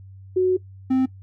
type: tone pair in turn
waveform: sine / triangle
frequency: 369.5 / 260.6 Hz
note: F#4 / C4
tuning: -2 / -7 cents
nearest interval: tritone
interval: 605 cents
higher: first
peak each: -15 / -14 dBFS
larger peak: second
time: 0.36-0.57 / 0.9-1.06 s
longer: first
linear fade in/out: 10 ms
effects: noise-tail reverb RT60 0.1 s tail -18 dB re dry + added 96 Hz sine -40 dBFS peak until 1.22 s